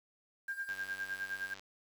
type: tone with tremolo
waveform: sine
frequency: 1600 Hz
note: G6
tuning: 35 cents sharp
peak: -34 dBFS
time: 0.48-1.54 s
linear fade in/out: 5 ms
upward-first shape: sine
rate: 9.7 Hz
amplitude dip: 80%
type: click train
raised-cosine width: 0.2 ms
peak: -32 dBFS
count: 88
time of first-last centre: 0.69-1.595 s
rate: 96.1 Hz
effects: 9-bit